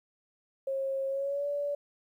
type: tone with pitch glide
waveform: sine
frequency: 540 to 575.4 Hz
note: C#5 to D5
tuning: -45 to -36 cents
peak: -29 dBFS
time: 0.67-1.75 s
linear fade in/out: 5 ms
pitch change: +109 cents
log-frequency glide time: 1.08-1.47 s
effects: 11-bit